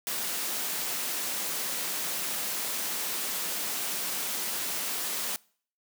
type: high-pass noise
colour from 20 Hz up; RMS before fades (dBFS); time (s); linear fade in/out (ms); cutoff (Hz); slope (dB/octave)
white; -32; 0.07-5.36; 0; 160; 24
effects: noise-tail reverb RT60 0.5 s tail -24 dB re dry